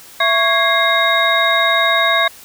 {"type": "tone cluster", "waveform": "sine", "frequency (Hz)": [668, 1110, 1643, 2113, 3767], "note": ["E5", "C#6", "G#6", "C7", "A#7"], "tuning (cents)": [23, 2, -19, 16, 17], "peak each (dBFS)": -18, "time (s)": [0.2, 2.28], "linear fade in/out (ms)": 5, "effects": ["white hiss -40 dBFS RMS until 2.44 s"]}